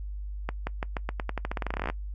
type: accelerating click train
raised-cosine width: 0.5 ms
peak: -15 dBFS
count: 23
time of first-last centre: 0.49-1.9 s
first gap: 180 ms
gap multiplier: 0.88
effects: noise-tail reverb RT60 0.1 s tail -22 dB re dry + added 50 Hz sine -33 dBFS peak until 2.14 s